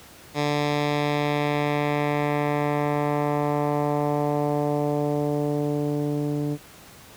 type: tone with low-pass filter sweep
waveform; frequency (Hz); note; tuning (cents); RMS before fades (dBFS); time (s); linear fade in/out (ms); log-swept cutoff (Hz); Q
10% pulse; 146.83; D3; 0; -24; 0.34-6.58; 50; 5100 to 300; 1.1
effects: pink hiss -47 dBFS RMS until 7.16 s + high-pass 60 Hz 12 dB/octave

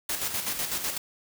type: noise with tremolo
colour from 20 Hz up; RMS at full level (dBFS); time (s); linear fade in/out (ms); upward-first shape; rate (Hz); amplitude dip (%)
white; -29; 0.09-0.98; 5; square; 8; 50
effects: none

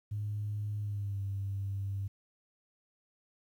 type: tone with pitch glide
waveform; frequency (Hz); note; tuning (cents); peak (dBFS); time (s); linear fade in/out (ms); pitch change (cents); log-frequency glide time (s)
sine; 104.4 to 98.54; G#2 to G2; +10 to +10; -32; 0.11-2.08; 10; -100; 0.79-1.21
effects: tanh soft clip ceiling -28 dBFS + 11-bit

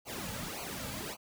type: noise with flanger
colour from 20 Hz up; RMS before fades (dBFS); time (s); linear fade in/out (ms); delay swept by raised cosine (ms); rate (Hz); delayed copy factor
pink; -40; 0.05-1.17; 50; 0.56 to 2.86; 1.8; -0.85
effects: none

